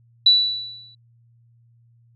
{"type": "tone with exponential decay", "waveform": "sine", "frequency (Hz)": 3951, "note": "B7", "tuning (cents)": 0, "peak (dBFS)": -8, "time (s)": [0.26, 0.95], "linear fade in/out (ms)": 5, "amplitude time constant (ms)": 150, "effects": ["added 117 Hz sine -53 dBFS peak until 2.15 s"]}